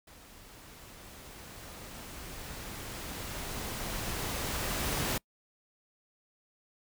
pink noise with level ramp, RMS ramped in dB -54 to -31 dBFS, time 0.07-5.18 s, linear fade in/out 5 ms, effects noise-tail reverb RT60 0.1 s tail -26 dB re dry

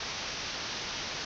white low-pass noise, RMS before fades -37 dBFS, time 0-1.25 s, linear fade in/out 5 ms, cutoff 6100 Hz, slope 96 dB/octave, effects none

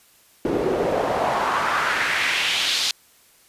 pink noise with band-pass filter sweep, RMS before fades -22 dBFS, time 0.45-2.91 s, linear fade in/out 2 ms, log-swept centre 330 to 4400 Hz, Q 2.2, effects white hiss -55 dBFS RMS until 3.48 s + resampled to 32000 Hz

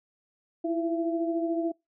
sine tone cluster, 330.1 / 343.8 / 672 Hz, E4 / F4 / E5, +2 / -27 / +33 cents, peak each -27 / -35 / -32 dBFS, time 0.64-1.72 s, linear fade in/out 10 ms, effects noise-tail reverb RT60 0.2 s tail -25 dB re dry

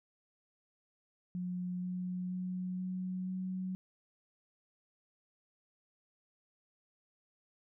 sine tone with pitch steps, 180 / 181.46 / 182.93 / 184.42 / 185.92 Hz, F#3 / F#3 / F#3 / F#3 / F#3, -47 / -33 / -19 / -5 / +9 cents, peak -35 dBFS, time 1.35-3.75 s, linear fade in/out 0 ms, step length 480 ms, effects none

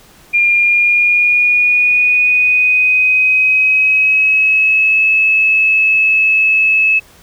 sine tone with pitch glide, 2406 to 2594 Hz, D7 to E7, +41 to -28 cents, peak -8 dBFS, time 0.33-7 s, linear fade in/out 20 ms, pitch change +131 cents, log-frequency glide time 0.52-5.04 s, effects pink hiss -44 dBFS RMS until 7.22 s

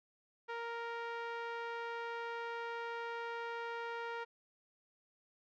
5% pulse tone with low-pass filter, 466.2 Hz, A#4, in tune, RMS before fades -42 dBFS, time 0.48-4.25 s, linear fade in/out 20 ms, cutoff 1300 Hz, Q 0.87, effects none

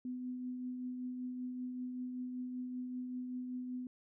sine tone with tremolo, 251.1 Hz, B3, 29 cents sharp, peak -37 dBFS, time 0.05-3.87 s, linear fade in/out 2 ms, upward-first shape triangle, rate 5.2 Hz, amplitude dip 35%, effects none

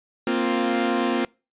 sawtooth chord, Bb suspended second, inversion none, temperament equal with one note detuned, 233.1 / 262.4 / 349.2 Hz, Bb3 / C4 / F4, 0 / +5 / 0 cents, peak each -21 dBFS, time 0.27-1.25 s, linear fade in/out 2 ms, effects noise-tail reverb RT60 0.3 s tail -25 dB re dry + resampled to 8000 Hz

